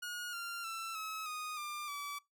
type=tone with pitch steps; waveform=sawtooth; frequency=1441 / 1387.9 / 1336.8 / 1287.5 / 1240.1 / 1194.4 / 1150.3 Hz; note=F#6 / F6 / E6 / E6 / D#6 / D6 / D6; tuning=-46 / -11 / +24 / -41 / -6 / +29 / -36 cents; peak=-36 dBFS; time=0.02-2.19 s; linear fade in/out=10 ms; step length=310 ms; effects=noise-tail reverb RT60 0.2 s tail -23 dB re dry